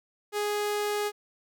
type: tone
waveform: sawtooth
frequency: 415.3 Hz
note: G#4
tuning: in tune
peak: -23 dBFS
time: 0.32-1.12 s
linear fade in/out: 50 ms
effects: none